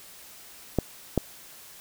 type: clicks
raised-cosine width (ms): 2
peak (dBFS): -8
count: 2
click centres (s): 0.787 / 1.177
effects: white hiss -48 dBFS RMS until 1.8 s